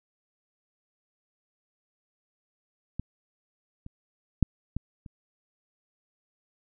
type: clicks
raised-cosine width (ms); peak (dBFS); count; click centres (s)
5; -19 / -29 / -7 / -18 / -30; 5; 2.996 / 3.864 / 4.427 / 4.766 / 5.062
effects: none